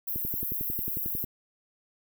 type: high-pass noise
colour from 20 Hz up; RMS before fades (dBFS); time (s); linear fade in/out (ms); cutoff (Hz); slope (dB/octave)
pink; -32; 0.07-1.25; 10; 12000; 96
type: click train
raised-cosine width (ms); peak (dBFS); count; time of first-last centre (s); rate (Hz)
3; -24; 13; 0.16-1.241; 11.1
effects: none